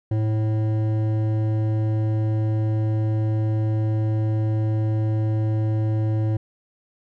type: tone with hard clipping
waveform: sine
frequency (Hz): 108.9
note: A2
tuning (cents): -17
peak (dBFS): -21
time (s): 0.11-6.37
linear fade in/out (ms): 5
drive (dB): 11
effects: none